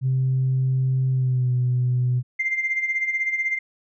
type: tone with pitch glide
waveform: sine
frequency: 130.81 to 124.76 Hz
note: C3 to B2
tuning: 0 to +18 cents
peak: -17 dBFS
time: 0.01-2.23 s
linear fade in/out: 50 ms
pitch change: -82 cents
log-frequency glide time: 1.11-1.52 s
type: tone with tremolo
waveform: sine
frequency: 2093 Hz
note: C7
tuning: in tune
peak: -18 dBFS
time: 2.39-3.59 s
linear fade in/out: 10 ms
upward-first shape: sine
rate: 16 Hz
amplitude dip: 65%
effects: tanh soft clip ceiling -14 dBFS